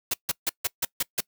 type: noise bursts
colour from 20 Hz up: white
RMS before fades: -25 dBFS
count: 7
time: 0.11-1.206 s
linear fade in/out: 5 ms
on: 28 ms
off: 150 ms
effects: noise-tail reverb RT60 0.1 s tail -24 dB re dry